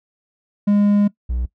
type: tone pair in turn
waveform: triangle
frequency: 204.7 / 61.05 Hz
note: G#3 / B1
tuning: -25 / -19 cents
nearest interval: octave + major sixth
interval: 2094 cents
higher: first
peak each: -10 / -17 dBFS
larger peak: first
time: 0.67-1.08 / 1.29-1.46 s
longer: first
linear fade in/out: 10 ms
effects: noise-tail reverb RT60 0.1 s tail -19 dB re dry